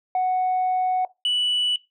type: tone pair in turn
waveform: sine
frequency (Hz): 740 / 2960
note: F#5 / F#7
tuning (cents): 0 / 0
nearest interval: 2 octaves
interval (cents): 2400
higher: second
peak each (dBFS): -17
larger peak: neither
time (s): 0.15-1.05 / 1.25-1.76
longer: first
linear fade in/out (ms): 2
effects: noise-tail reverb RT60 0.2 s tail -19 dB re dry + tanh soft clip ceiling -17 dBFS